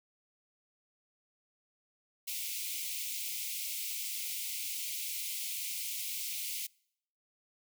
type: high-pass noise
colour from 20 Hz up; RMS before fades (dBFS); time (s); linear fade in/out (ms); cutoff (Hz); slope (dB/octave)
white; -38; 2.27-6.67; 10; 2100; 96
effects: noise-tail reverb RT60 0.7 s tail -26 dB re dry